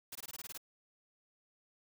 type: noise bursts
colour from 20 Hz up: white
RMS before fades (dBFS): -45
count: 9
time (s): 0.12-0.577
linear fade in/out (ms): 5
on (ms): 33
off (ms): 20
effects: none